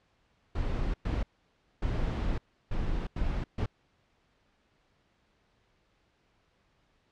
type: noise bursts at uneven times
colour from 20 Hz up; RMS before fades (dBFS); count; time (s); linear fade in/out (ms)
brown; -30; 6; 0.55-0.94 / 1.05-1.23 / 1.82-2.38 / 2.71-3.07 / 3.16-3.44 / 3.58-3.66; 5
effects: pink hiss -70 dBFS RMS until 7.11 s + low-pass 4000 Hz 12 dB/octave